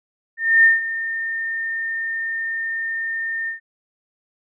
sine tone with ADSR envelope, 1816 Hz, A#6, 46 cents flat, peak -8 dBFS, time 0.37-3.6 s, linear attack 270 ms, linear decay 160 ms, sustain -14 dB, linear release 120 ms, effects none

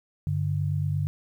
sine tone pair together, 97.9 / 146.68 Hz, G2 / D3, -2 / -2 cents, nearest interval perfect fifth, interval 700 cents, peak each -27 / -26 dBFS, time 0.27-1.07 s, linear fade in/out 0 ms, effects 10-bit

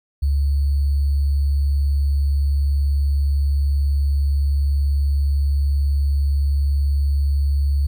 sine tone with sample-and-hold, 70.5 Hz, C#2, 30 cents sharp, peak -15 dBFS, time 0.22-7.87 s, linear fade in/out 10 ms, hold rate 4410 Hz, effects none

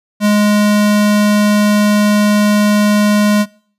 square tone, 208.2 Hz, G#3, 5 cents sharp, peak -9 dBFS, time 0.2-3.46 s, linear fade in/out 50 ms, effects noise-tail reverb RT60 0.5 s tail -23 dB re dry + resampled to 32000 Hz

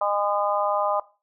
harmonic tone, 204 Hz, G#3, 31 cents flat, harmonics 3 / 4 / 5 / 6, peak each -25 / -26 / -27 / -28 dBFS, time 0.01-1 s, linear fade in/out 5 ms, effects noise-tail reverb RT60 0.3 s tail -17 dB re dry

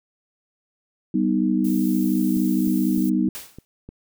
sine chord, G augmented, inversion none, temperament equal with one note detuned, 193.75 / 246.9 / 311.1 Hz, G3 / B3 / D#4, -20 / 0 / 0 cents, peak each -22 dBFS, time 1.14-3.29 s, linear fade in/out 5 ms
violet noise, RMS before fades -37 dBFS, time 1.64-3.1 s, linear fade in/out 10 ms
click train, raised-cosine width 3 ms, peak -25 dBFS, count 6, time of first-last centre 2.37-3.89 s, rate 3.29 Hz
white noise with exponential decay, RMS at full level -31 dBFS, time 3.35-3.65 s, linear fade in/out 0 ms, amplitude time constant 65 ms
effects none

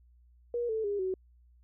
sine tone with pitch steps, 477.9 / 440.8 / 406.5 / 375 Hz, A#4 / A4 / G#4 / F#4, +43 / +3 / -37 / +23 cents, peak -29 dBFS, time 0.54-1.14 s, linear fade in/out 2 ms, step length 150 ms, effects added 60 Hz sine -58 dBFS peak until 1.63 s

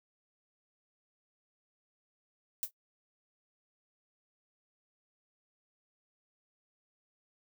violet noise with exponential decay, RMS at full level -29 dBFS, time 2.63-2.71 s, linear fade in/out 0 ms, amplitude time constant 16 ms, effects noise-tail reverb RT60 0.1 s tail -20 dB re dry

